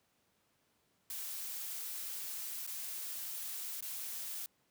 blue noise with dropouts, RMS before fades -42 dBFS, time 1.1-4.46 s, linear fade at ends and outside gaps 1 ms, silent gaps 2.666-2.674 / 3.807-3.825 s, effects pink hiss -75 dBFS RMS until 4.7 s + high-pass 100 Hz 12 dB/octave

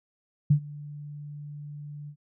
sine tone with ADSR envelope, 146.83 Hz, D3, in tune, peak -14 dBFS, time 0.5-2.16 s, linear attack 9 ms, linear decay 85 ms, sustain -23 dB, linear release 76 ms, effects none

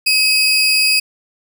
40% pulse tone pair together, 2553 / 4819 Hz, D#7 / D8, +44 / +44 cents, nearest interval major seventh, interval 1100 cents, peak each -13 dBFS, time 0.06-1 s, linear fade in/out 10 ms, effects none

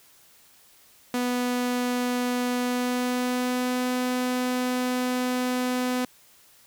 sawtooth tone with pitch glide, 246.9 to 250.9 Hz, B3 to B3, 0 to +28 cents, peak -20 dBFS, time 1.14-6.05 s, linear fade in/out 2 ms, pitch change +28 cents, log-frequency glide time 2.59-3.88 s, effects white hiss -56 dBFS RMS until 6.66 s

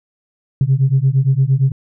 sine beating tone pair, 130 / 138.7 Hz, C3 / C#3, -11 / +1 cents, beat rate 8.7 Hz, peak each -13 dBFS, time 0.61-1.72 s, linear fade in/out 2 ms, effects tanh soft clip ceiling -5 dBFS

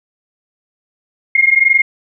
sine tone pair together, 2126 / 2148 Hz, C7 / C7, +27 / +45 cents, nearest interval unison, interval 18 cents, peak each -11 dBFS, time 1.35-1.82 s, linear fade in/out 5 ms, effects none

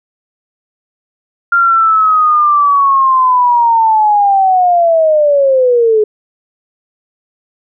sine linear sweep, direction down, 1396.9 to 420 Hz, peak -6 dBFS, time 1.52-6.04 s, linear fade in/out 5 ms, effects none

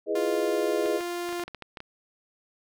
sine chord, E major seventh, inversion none, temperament equal, 329.6 / 415.3 / 493.9 / 622.3 Hz, E4 / G#4 / B4 / D#5, 0 / 0 / 0 / 0 cents, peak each -32 / -27 / -32 / -30 dBFS, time 0.06-1.01 s, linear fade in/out 50 ms
sawtooth tone, 349.2 Hz, F4, in tune, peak -26 dBFS, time 0.15-1.44 s, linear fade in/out 5 ms
clicks, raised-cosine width 0.3 ms, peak -23 dBFS, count 11, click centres 0.859 / 1.008 / 1.29 / 1.327 / 1.397 / 1.437 / 1.48 / 1.547 / 1.623 / 1.772 / 1.804 s
effects none

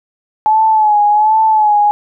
sine tone with vibrato, 854 Hz, G#5, 48 cents sharp, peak -7 dBFS, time 0.46-1.91 s, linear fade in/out 0 ms, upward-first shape sine, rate 1.3 Hz, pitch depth 54 cents each way, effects none

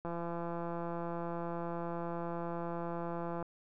click train, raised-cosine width 1 ms, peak -26 dBFS, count 575, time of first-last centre 0.05-3.426 s, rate 170 Hz, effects none

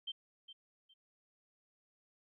sine tone with echo, 3136 Hz, G7, in tune, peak -38 dBFS, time 0.07-0.12 s, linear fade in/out 10 ms, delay 410 ms, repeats 2, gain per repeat -12 dB, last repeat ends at 0.94 s, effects none

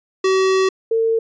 square / sine tone pair in turn, 380 / 451.9 Hz, F#4 / A4, +46 / +46 cents, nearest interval minor third, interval 300 cents, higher second, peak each -14 dBFS, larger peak neither, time 0.24-0.69 / 0.91-1.19 s, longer first, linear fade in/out 5 ms, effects resampled to 16000 Hz

